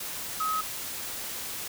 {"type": "tone in noise", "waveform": "sine", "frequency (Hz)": 1272, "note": "D#6", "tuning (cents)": 38, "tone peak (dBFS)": -26, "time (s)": [0.4, 0.61], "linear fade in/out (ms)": 5, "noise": "white", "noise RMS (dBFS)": -36, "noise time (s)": [0, 1.68], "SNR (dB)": 7, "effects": []}